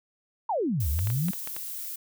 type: exponential two-way sweep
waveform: sine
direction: down then up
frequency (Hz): 980 to 66.6 to 194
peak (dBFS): -24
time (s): 0.49-1.31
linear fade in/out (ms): 5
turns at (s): 0.89
type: noise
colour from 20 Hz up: violet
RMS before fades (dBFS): -36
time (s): 0.8-1.96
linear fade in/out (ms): 5
type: clicks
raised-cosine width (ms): 0.3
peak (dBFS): -22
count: 7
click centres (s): 0.991 / 1.072 / 1.102 / 1.285 / 1.334 / 1.474 / 1.565
effects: none